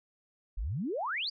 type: exponential sweep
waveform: sine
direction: up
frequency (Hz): 39.33 to 4978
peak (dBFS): -31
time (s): 0.57-1.3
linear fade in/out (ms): 10
effects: none